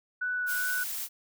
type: tone with vibrato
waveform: sine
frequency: 1480 Hz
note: F#6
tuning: in tune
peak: -28 dBFS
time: 0.21-0.84 s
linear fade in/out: 10 ms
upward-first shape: sine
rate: 2.5 Hz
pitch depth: 10 cents each way
type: noise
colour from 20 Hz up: blue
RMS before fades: -35 dBFS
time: 0.46-1.09 s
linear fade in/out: 50 ms
effects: none